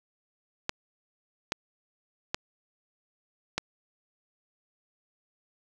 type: clicks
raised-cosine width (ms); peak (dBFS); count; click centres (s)
0.2; -10; 4; 0.694 / 1.521 / 2.345 / 3.58
effects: none